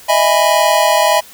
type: chord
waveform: square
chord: E major seventh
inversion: third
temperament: just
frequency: 618.1 / 659.3 / 824.1 / 988.9 Hz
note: D#5 / E5 / G#5 / B5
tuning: -12 / 0 / -14 / +2 cents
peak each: -16 dBFS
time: 0.08-1.21 s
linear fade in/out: 20 ms
effects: white hiss -39 dBFS RMS until 1.33 s